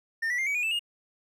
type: tone with pitch steps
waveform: triangle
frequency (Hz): 1814 / 1955.5 / 2108 / 2272 / 2450 / 2641 / 2846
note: A#6 / B6 / C7 / C#7 / D#7 / E7 / F7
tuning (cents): -48 / -18 / +12 / +42 / -27 / +3 / +32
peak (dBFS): -24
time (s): 0.22-0.794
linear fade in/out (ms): 10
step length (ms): 82
effects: none